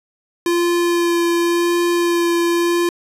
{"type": "tone with vibrato", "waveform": "square", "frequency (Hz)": 344.2, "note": "F4", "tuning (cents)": -25, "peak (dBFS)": -15, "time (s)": [0.46, 2.89], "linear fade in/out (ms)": 2, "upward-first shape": "sine", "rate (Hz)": 0.91, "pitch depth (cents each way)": 12, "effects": ["resampled to 32000 Hz"]}